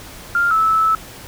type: tone pair in turn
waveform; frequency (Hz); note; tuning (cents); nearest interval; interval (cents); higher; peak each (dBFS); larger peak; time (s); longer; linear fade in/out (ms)
sine; 1396.9 / 1307.8; F6 / E6; 0 / -14; minor second; 114; first; -13 / -12; second; 0.35-0.51 / 0.51-0.95; second; 2
effects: pink hiss -37 dBFS RMS until 1.27 s